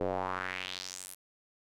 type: tone with band-pass filter sweep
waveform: square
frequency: 46.25 Hz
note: F#1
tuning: in tune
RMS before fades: -37 dBFS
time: 0-1.15 s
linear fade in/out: 10 ms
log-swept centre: 460 to 12000 Hz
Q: 2.7
effects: none